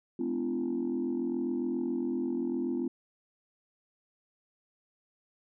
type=tone cluster; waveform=sine; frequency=211.8 / 254.3 / 295 / 341.8 Hz; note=G#3 / C4 / D4 / F4; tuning=+34 / -49 / +8 / -37 cents; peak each=-39 / -31 / -38 / -32 dBFS; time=0.19-2.88 s; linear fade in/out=5 ms; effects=tanh soft clip ceiling -23 dBFS